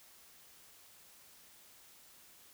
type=silence; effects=white hiss -60 dBFS RMS until 2.53 s